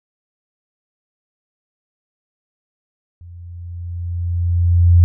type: tone with level ramp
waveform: sine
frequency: 86.8 Hz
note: F2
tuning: 10 cents flat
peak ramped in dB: -35 to -5 dBFS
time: 3.21-5.04 s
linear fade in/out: 0 ms
effects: none